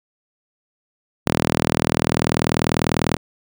sawtooth tone with high-pass filter, 40.12 Hz, E1, 46 cents flat, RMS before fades -20 dBFS, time 1.26-3.17 s, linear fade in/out 10 ms, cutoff 160 Hz, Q 0.92, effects none

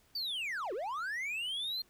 triangle linear two-way sweep, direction down then up, 4699 to 344.5 to 4237 Hz, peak -33 dBFS, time 0.15-1.82 s, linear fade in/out 5 ms, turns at 0.73 s, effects pink hiss -67 dBFS RMS until 1.89 s

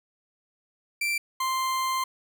40% pulse tone pair in turn, 2349 / 1046.4 Hz, D7 / C6, 0 / 0 cents, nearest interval octave + major second, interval 1400 cents, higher first, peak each -24 dBFS, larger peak neither, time 1.01-1.18 / 1.4-2.04 s, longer second, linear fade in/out 5 ms, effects none

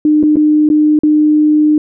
sine tone with dropouts, 303 Hz, D#4, 46 cents flat, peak -6 dBFS, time 0.05-1.78 s, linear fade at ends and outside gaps 2 ms, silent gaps 0.229-0.235 / 0.358-0.368 / 0.69-0.7 / 0.99-1.034 s, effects none

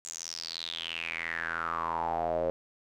square tone with band-pass filter sweep, 41.51 Hz, E1, 13 cents sharp, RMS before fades -34 dBFS, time 0.05-2.5 s, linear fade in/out 0 ms, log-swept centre 7300 to 530 Hz, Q 7.6, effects none

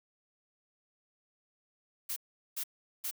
blue noise bursts, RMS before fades -36 dBFS, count 3, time 2.09-3.112 s, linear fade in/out 10 ms, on 74 ms, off 400 ms, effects none

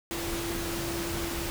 sine tone in noise, 338.6 Hz, E4, 46 cents sharp, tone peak -34 dBFS, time 0.11-1.5 s, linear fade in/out 0 ms, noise pink, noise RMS -34 dBFS, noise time 0.11-1.5 s, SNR -3 dB, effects none

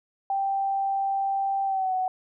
sine tone with pitch glide, 784 to 745.6 Hz, G5 to F#5, 0 to +13 cents, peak -23 dBFS, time 0.3-2.08 s, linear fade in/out 2 ms, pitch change -87 cents, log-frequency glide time 1.65-1.93 s, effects none

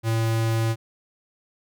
square tone, 113 Hz, A2, 47 cents sharp, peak -21 dBFS, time 0.03-0.76 s, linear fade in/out 50 ms, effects none

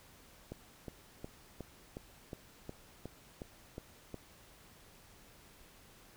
click train, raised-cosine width 2 ms, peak -29 dBFS, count 11, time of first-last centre 0.52-4.143 s, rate 2.76 Hz, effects pink hiss -60 dBFS RMS until 6.16 s

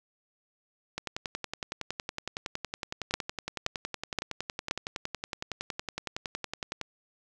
two click trains, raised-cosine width 0.2 ms, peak -16 / -10 dBFS, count 64 / 4, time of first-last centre 0.98-6.813 / 3.14-4.711 s, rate 10.8 / 1.91 Hz, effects none

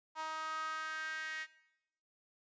sawtooth tone with high-pass filter sweep, 315 Hz, D#4, 21 cents sharp, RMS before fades -41 dBFS, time 0.15-1.47 s, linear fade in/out 50 ms, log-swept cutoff 1000 to 1900 Hz, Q 5.3, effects noise-tail reverb RT60 0.8 s tail -17 dB re dry + resampled to 16000 Hz

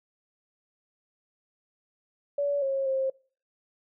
sine tone with pitch steps, 571 / 542 / 532 Hz, D5 / C#5 / C5, -49 / -39 / +29 cents, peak -24 dBFS, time 2.38-3.1 s, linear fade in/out 5 ms, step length 240 ms, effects noise-tail reverb RT60 0.4 s tail -24 dB re dry

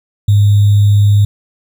sine tone with sample-and-hold, 102.4 Hz, G#2, 24 cents flat, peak -5 dBFS, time 0.28-1.25 s, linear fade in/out 5 ms, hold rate 3675 Hz, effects none

